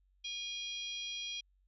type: harmonic tone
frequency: 815 Hz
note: G#5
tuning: 33 cents flat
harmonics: 3 / 4 / 5 / 6 / 7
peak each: -46 / -40 / -51 / -53 / -49 dBFS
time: 0.24-1.41 s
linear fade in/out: 10 ms
effects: added 47 Hz sine -68 dBFS peak until 1.67 s